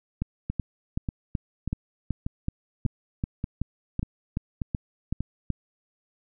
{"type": "two click trains", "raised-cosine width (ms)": 5, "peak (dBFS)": [-16, -14], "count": [9, 15], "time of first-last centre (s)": [[0.5, 5.206], [0.22, 5.503]], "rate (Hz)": [1.7, 2.65], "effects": []}